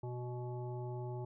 harmonic tone with a mistuned harmonic, 123.4 Hz, B2, 1 cent flat, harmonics 1 / 3 / 5 / 7 / 9, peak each -40 / -45 / -52 / -50 / -63 dBFS, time 0.03-1.25 s, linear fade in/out 5 ms, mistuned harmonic 7, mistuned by -21 cents, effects none

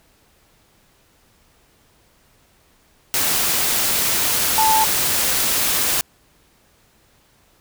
sine tone in noise, 880 Hz, A5, in tune, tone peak -14 dBFS, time 4.58-4.84 s, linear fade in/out 0 ms, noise white, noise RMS -19 dBFS, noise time 3.14-6.01 s, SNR +2 dB, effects pink hiss -57 dBFS RMS until 7.6 s

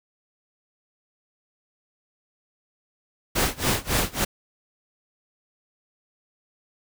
pink noise with tremolo, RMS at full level -21 dBFS, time 3.35-4.25 s, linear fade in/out 10 ms, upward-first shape sine, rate 3.6 Hz, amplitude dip 95%, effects none

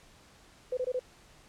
sine tone bursts, 505 Hz, B4, 39 cents sharp, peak -28 dBFS, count 4, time 0.72-0.994 s, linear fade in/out 5 ms, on 52 ms, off 22 ms, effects pink hiss -58 dBFS RMS until 1.48 s + low-pass 9000 Hz 12 dB/octave

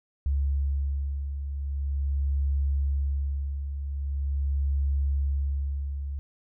sine beating tone pair, 69.3 / 69.73 Hz, C#2 / C#2, 0 / +11 cents, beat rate 0.43 Hz, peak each -33 / -25 dBFS, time 0.26-6.19 s, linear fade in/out 0 ms, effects none

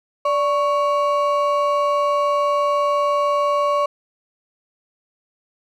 triangle ring-modulated tone, 846 Hz, G#5, 32 cents sharp, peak -11 dBFS, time 0.25-3.86 s, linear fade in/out 5 ms, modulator 263 Hz, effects none

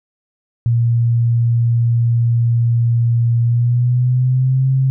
sine tone with pitch glide, 117.5 to 132.65 Hz, A#2 to C3, +14 to +24 cents, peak -11 dBFS, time 0.66-4.9 s, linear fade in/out 0 ms, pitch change +210 cents, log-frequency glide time 3.42-4.68 s, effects none

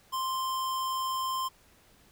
square tone, 1046.5 Hz, C6, in tune, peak -30 dBFS, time 0.12-1.49 s, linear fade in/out 20 ms, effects pink hiss -61 dBFS RMS until 2.11 s

